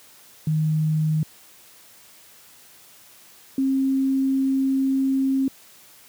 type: tone pair in turn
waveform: sine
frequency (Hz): 155.56 / 268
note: D#3 / C4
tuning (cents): 0 / +42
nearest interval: major sixth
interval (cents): 942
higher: second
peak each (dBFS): -18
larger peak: neither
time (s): 0.47-1.23 / 3.58-5.48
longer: second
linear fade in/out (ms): 2
effects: white hiss -50 dBFS RMS until 6.08 s + high-pass 80 Hz 12 dB/octave